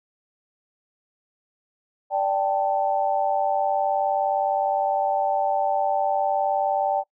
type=chord; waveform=sine; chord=D suspended fourth; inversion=none; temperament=equal with one note detuned; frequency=587.3 / 780.4 / 880 Hz; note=D5 / G5 / A5; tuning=0 / -8 / 0 cents; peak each=-25 / -22 / -27 dBFS; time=2.1-7.04 s; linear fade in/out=50 ms; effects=noise-tail reverb RT60 0.1 s tail -23 dB re dry